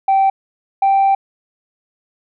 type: tone pair in turn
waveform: sine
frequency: 777 / 782.9 Hz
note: G5 / G5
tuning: -16 / -2 cents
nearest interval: unison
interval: 14 cents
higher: second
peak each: -8 dBFS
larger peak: neither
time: 0.08-0.3 / 0.82-1.15 s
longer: second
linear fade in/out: 5 ms
effects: tanh soft clip ceiling -8 dBFS